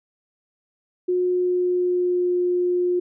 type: tone with pitch glide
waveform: sine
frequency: 361.4 to 356.8 Hz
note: F#4 to F4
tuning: -41 to +37 cents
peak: -18 dBFS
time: 1.08-3 s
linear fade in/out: 10 ms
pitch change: -22 cents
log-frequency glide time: 1.26-2.35 s
effects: none